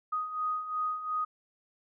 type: beating tone pair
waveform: sine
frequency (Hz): 1245 / 1247.8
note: D#6 / D#6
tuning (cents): +1 / +5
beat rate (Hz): 2.8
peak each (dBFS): -37 / -31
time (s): 0.12-1.25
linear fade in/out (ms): 10
effects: none